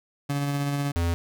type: tone with tremolo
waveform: 30% pulse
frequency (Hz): 142.3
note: C#3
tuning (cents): +46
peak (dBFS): -21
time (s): 0.29-0.92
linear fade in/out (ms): 10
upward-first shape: sine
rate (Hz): 16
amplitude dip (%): 25
type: tone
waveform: square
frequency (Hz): 85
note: F2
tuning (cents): -46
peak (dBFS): -23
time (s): 0.96-1.14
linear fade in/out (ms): 0
effects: none